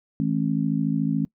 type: harmonic tone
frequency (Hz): 53.8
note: A1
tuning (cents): -38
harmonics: 3 / 4 / 5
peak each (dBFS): -25 / -25 / -25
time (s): 0.2-1.25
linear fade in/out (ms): 0
effects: noise-tail reverb RT60 0.1 s tail -23 dB re dry